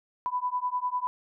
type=beating tone pair; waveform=sine; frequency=990 / 1000 Hz; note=B5 / B5; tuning=+4 / +21 cents; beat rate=10 Hz; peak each=-30 dBFS; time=0.26-1.07 s; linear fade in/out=0 ms; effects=none